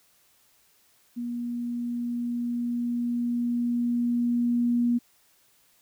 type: tone with level ramp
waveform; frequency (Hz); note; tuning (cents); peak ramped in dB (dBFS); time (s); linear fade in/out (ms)
sine; 239.6; A#3; +48; -29 to -20; 1.16-4.99; 20
effects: white hiss -63 dBFS RMS until 5.81 s